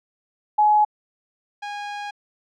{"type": "tone pair in turn", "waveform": ["sine", "sawtooth"], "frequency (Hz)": [844, 821.4], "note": ["G#5", "G#5"], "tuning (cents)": [28, -19], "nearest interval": "unison", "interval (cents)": 47, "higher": "first", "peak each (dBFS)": [-13, -25], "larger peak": "first", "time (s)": [[0.58, 0.85], [1.62, 2.11]], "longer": "second", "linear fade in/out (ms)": 10, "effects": ["low-pass 4000 Hz 12 dB/octave"]}